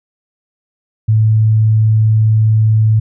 sine tone, 109.4 Hz, A2, 9 cents flat, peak -7 dBFS, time 1.08-3 s, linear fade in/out 10 ms, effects none

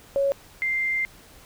sine tone pair in turn, 554.4 / 2093 Hz, C#5 / C7, 0 / 0 cents, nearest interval octave + major seventh, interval 2300 cents, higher second, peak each -19 / -22 dBFS, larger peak first, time 0.16-0.32 / 0.62-1.05 s, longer second, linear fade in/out 0 ms, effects pink hiss -50 dBFS RMS until 1.45 s

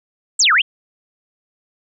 sine exponential two-way sweep, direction down then up, 8440 to 1174.7 to 3368 Hz, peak -10 dBFS, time 0.39-0.62 s, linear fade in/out 10 ms, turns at 0.53 s, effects none

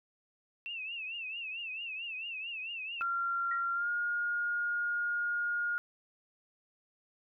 sine tone with vibrato, 2665 Hz, E7, 18 cents sharp, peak -37 dBFS, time 0.66-3.02 s, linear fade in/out 0 ms, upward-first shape triangle, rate 4.5 Hz, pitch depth 130 cents each way
sine tone with pitch glide, 1379 to 1426 Hz, F6 to F6, -22 to +36 cents, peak -30 dBFS, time 3.01-5.78 s, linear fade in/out 0 ms, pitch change +58 cents, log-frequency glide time 3.74-3.89 s
sine tone with exponential decay, 1895 Hz, A#6, 28 cents sharp, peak -35 dBFS, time 3.51-3.69 s, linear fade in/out 5 ms, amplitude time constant 38 ms
effects none

